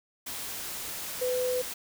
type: tone in noise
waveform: sine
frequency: 502 Hz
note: B4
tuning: 28 cents sharp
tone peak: -26 dBFS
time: 1.21-1.62 s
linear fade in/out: 10 ms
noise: white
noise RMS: -37 dBFS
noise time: 0.26-1.74 s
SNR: +8 dB
effects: none